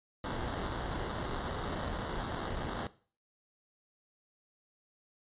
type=noise with sample-and-hold; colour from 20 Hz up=pink; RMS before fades=-37 dBFS; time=0.24-2.87 s; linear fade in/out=2 ms; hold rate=2450 Hz; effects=noise-tail reverb RT60 0.4 s tail -17 dB re dry + resampled to 8000 Hz